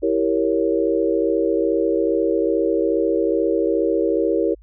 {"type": "chord", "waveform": "sine", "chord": "E diminished seventh", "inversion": "none", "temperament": "equal", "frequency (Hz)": [329.6, 392, 466.2, 554.4], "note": ["E4", "G4", "Bb4", "Db5"], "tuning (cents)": [0, 0, 0, 0], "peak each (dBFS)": [-21, -22, -21, -24], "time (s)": [0.02, 4.55], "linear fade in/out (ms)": 20, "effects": ["added 52 Hz sine -44 dBFS peak until 4.62 s"]}